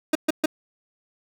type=tone bursts; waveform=30% pulse; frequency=311.1 Hz; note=D#4; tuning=in tune; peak=-14 dBFS; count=3; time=0.13-0.459 s; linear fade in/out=5 ms; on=23 ms; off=130 ms; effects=none